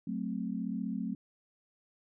sine chord, F# diminished, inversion none, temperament equal, 185 / 220 / 261.6 Hz, F#3 / A3 / C4, 0 / 0 / 0 cents, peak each -37 / -36 / -38 dBFS, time 0.07-1.15 s, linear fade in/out 5 ms, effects none

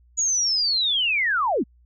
sine linear sweep, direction down, 6850 to 170 Hz, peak -19 dBFS, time 0.17-1.64 s, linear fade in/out 20 ms, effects added 60 Hz sine -53 dBFS peak until 1.85 s

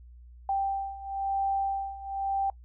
sine beating tone pair, 784 / 785 Hz, G5 / G5, 0 / +2 cents, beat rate 1 Hz, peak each -32 / -29 dBFS, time 0.49-2.5 s, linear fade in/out 2 ms, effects noise-tail reverb RT60 0.1 s tail -23 dB re dry + added 60 Hz sine -47 dBFS peak until 2.64 s

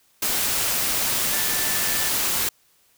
sine tone in noise, 1760 Hz, A6, in tune, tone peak -33 dBFS, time 1.33-2.09 s, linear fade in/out 5 ms, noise white, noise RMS -23 dBFS, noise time 0.22-2.49 s, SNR -13 dB, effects white hiss -61 dBFS RMS until 2.97 s

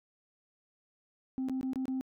sine tone with dropouts, 261.6 Hz, C4, in tune, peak -29 dBFS, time 1.38-2.01 s, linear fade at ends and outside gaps 0 ms, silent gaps 1.486-1.496 / 1.611-1.63 / 1.733-1.758 / 1.855-1.881 s, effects tanh soft clip ceiling -29 dBFS

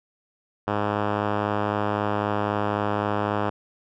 5% pulse tone with low-pass filter, 103.83 Hz, G#2, in tune, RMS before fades -25 dBFS, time 0.67-3.5 s, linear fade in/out 10 ms, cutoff 1700 Hz, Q 0.86, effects none

